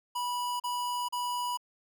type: tone bursts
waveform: square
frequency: 979 Hz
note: B5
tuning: 15 cents flat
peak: -31 dBFS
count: 3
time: 0.15-1.574 s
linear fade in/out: 10 ms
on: 450 ms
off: 37 ms
effects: none